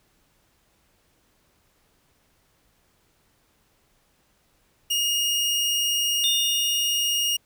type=tone; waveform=sawtooth; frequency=2855 Hz; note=F7; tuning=37 cents sharp; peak=-18 dBFS; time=4.9-7.37 s; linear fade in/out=10 ms
type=tone with exponential decay; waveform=sine; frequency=3617 Hz; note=A7; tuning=47 cents sharp; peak=-20 dBFS; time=6.24-7.35 s; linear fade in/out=0 ms; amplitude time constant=240 ms
effects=pink hiss -65 dBFS RMS until 7.45 s

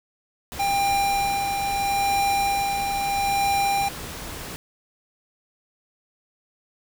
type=noise; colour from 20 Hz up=pink; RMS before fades=-35 dBFS; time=0.52-4.56 s; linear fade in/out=0 ms
type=tone with tremolo; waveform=square; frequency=797 Hz; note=G5; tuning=28 cents sharp; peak=-20 dBFS; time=0.59-3.89 s; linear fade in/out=10 ms; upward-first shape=sine; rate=0.76 Hz; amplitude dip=40%
effects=none

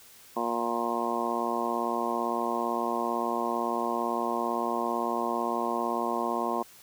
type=harmonic tone; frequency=117.8 Hz; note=A#2; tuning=19 cents sharp; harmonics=2 / 3 / 4 / 5 / 6 / 7 / 8 / 9; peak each=-35 / -34 / -37 / -37 / -34 / -38 / -34 / -33 dBFS; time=0.36-6.63 s; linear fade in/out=10 ms; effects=white hiss -53 dBFS RMS until 6.82 s

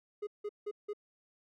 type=tone bursts; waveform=triangle; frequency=415.3 Hz; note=G#4; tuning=in tune; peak=-33 dBFS; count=4; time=0.22-0.934 s; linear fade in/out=10 ms; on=51 ms; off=170 ms; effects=none

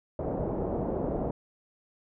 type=low-pass noise; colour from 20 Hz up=white; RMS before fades=-31 dBFS; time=0.19-1.31 s; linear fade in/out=2 ms; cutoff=630 Hz; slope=24 dB/octave; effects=none

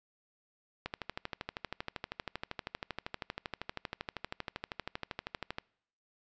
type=click train; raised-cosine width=0.3 ms; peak=-20 dBFS; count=61; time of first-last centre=0.86-5.584 s; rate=12.7 Hz; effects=noise-tail reverb RT60 0.7 s tail -26 dB re dry + resampled to 16000 Hz

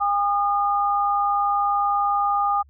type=tone pair together; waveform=sine; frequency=809.3 / 1220 Hz; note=G#5 / D#6; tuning=-45 / -34 cents; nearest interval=perfect fifth; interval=711 cents; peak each=-21 dBFS; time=0-2.63 s; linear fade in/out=20 ms; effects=added 70 Hz sine -50 dBFS peak until 2.69 s

